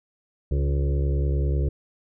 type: harmonic tone with a mistuned harmonic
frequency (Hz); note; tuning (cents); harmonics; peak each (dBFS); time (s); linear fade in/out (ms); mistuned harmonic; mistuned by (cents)
70.1; C#2; +20; 1 / 2 / 4 / 5 / 6 / 7 / 8; -21 / -27 / -39 / -35 / -37 / -39 / -43; 0.51-1.69; 5; 5; +19
effects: none